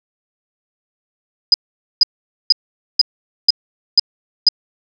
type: tone bursts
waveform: sine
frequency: 4978 Hz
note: D#8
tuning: in tune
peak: -5 dBFS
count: 7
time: 1.52-4.487 s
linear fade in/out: 2 ms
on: 21 ms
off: 470 ms
effects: none